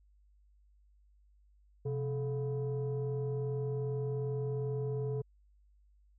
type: tone pair together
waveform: sine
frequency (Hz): 129.6 / 431.4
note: C3 / A4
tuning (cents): -16 / -34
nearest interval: octave + major sixth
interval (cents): 2082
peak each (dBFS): -32 / -34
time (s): 1.85-5.22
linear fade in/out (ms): 10
effects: tanh soft clip ceiling -29 dBFS + added 50 Hz sine -62 dBFS peak until 6.18 s